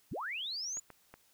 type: linear sweep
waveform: sine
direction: up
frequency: 42.49 to 7010 Hz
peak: -36 dBFS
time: 0.11-0.8 s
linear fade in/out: 10 ms
type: clicks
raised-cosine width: 0.5 ms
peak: -34 dBFS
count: 3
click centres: 0.771 / 0.903 / 1.14 s
effects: white hiss -68 dBFS RMS until 1.33 s